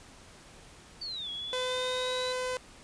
sine exponential two-way sweep, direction down then up, 4625 to 3322 to 3987 Hz, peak -35 dBFS, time 1.01-2.33 s, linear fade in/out 10 ms, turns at 1.3 s
sawtooth tone, 507 Hz, B4, 45 cents sharp, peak -27 dBFS, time 1.53-2.57 s, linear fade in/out 0 ms
effects pink hiss -53 dBFS RMS until 2.83 s + resampled to 22050 Hz

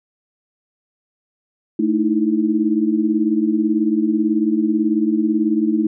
sine tone cluster, 220.1 / 307.9 / 326.1 Hz, A3 / D#4 / E4, +1 / -18 / -19 cents, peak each -19 dBFS, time 1.79-5.87 s, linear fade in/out 5 ms, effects none

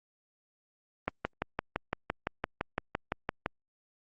click train, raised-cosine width 0.5 ms, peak -14 dBFS, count 15, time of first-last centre 1.08-3.461 s, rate 5.88 Hz, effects Opus 24 kbps

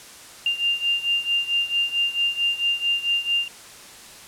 sine beating tone pair, 2794 / 2798.5 Hz, F7 / F7, 0 / +3 cents, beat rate 4.5 Hz, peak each -22 / -25 dBFS, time 0.46-3.48 s, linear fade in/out 2 ms, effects white hiss -43 dBFS RMS until 4.27 s + low-pass 10000 Hz 12 dB/octave

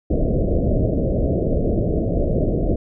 pink low-pass noise, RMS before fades -19 dBFS, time 0.1-2.76 s, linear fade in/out 5 ms, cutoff 660 Hz, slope 96 dB/octave, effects none

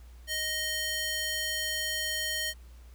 square tone with high-pass filter, 622.3 Hz, D#5, in tune, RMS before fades -32 dBFS, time 0.27-2.54 s, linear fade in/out 50 ms, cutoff 2200 Hz, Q 0.96, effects added 60 Hz sine -47 dBFS peak until 2.94 s + pink hiss -62 dBFS RMS until 2.94 s

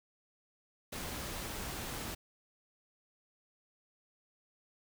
pink noise, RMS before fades -41 dBFS, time 0.92-2.15 s, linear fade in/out 10 ms, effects none

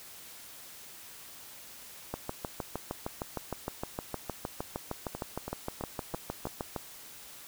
two click trains, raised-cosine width 1 ms, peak -22 / -19 dBFS, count 5 / 31, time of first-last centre 5.15-6.47 / 2.14-6.762 s, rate 3.03 / 6.49 Hz, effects white hiss -49 dBFS RMS until 7.47 s

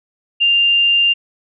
sine tone, 2794 Hz, F7, in tune, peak -10 dBFS, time 0.4-1.14 s, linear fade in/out 20 ms, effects none

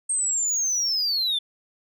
sine linear sweep, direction down, 8480 to 3474 Hz, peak -19 dBFS, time 0.09-1.39 s, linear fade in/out 10 ms, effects tanh soft clip ceiling -20 dBFS

